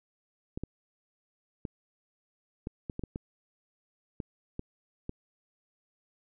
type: clicks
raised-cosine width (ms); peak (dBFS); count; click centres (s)
3; -22; 11; 0.575 / 0.636 / 1.652 / 2.671 / 2.898 / 2.994 / 3.037 / 3.159 / 4.202 / 4.594 / 5.094
effects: none